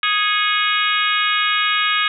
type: harmonic tone with a mistuned harmonic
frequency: 415.3 Hz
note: G#4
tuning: in tune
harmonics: 3 / 4 / 5 / 6 / 7 / 8 / 9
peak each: -21 / -22 / -23 / -24 / -24 / -25 / -26 dBFS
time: 0.03-2.08 s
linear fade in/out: 2 ms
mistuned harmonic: 5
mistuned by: +85 cents
effects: none